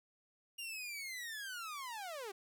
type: linear sweep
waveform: sawtooth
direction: down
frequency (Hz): 2831 to 370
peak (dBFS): -39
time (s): 0.58-2.32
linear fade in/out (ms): 10
effects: none